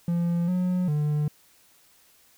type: tone with pitch steps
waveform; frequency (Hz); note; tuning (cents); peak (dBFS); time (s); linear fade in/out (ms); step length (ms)
triangle; 171.6 / 181.4 / 149.2; F3 / F#3 / D3; -30 / -34 / +28; -20; 0.08-1.28; 2; 400
effects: white hiss -59 dBFS RMS until 2.37 s